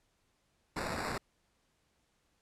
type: noise with sample-and-hold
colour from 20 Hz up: white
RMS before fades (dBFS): -37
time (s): 0.76-1.18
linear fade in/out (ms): 5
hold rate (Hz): 3150
effects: pink hiss -75 dBFS RMS until 2.41 s + low-pass 10000 Hz 12 dB/octave